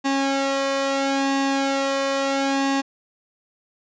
sawtooth tone with flanger, 273.5 Hz, C#4, 23 cents flat, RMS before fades -22 dBFS, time 0.04-2.82 s, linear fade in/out 20 ms, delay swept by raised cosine 1.1 to 1.68 ms, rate 0.75 Hz, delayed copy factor +0.7, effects resampled to 16000 Hz

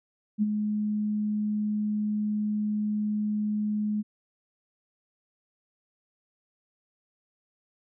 sine tone with ADSR envelope, 210.7 Hz, G#3, 25 cents sharp, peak -19 dBFS, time 0.38-4.03 s, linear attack 42 ms, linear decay 28 ms, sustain -6 dB, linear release 29 ms, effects none

